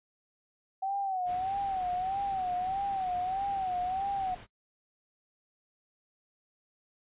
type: tone with vibrato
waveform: sine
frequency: 757 Hz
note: F#5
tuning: 39 cents sharp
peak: -29 dBFS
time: 0.82-4.35 s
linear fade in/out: 10 ms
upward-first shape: sine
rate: 1.6 Hz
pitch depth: 92 cents each way
type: noise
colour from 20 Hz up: pink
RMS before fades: -48 dBFS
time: 1.25-4.47 s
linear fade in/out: 50 ms
effects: noise-tail reverb RT60 0.1 s tail -21 dB re dry + resampled to 8000 Hz